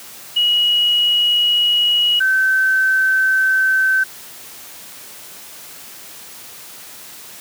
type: tone pair in turn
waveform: sine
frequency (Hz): 2906 / 1539.4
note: F#7 / G6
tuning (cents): -32 / -32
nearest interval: major seventh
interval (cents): 1100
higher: first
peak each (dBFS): -12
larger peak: neither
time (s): 0.36-2.2 / 2.2-4.04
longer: neither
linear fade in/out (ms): 10
effects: white hiss -37 dBFS RMS until 7.4 s + high-pass 100 Hz 12 dB/octave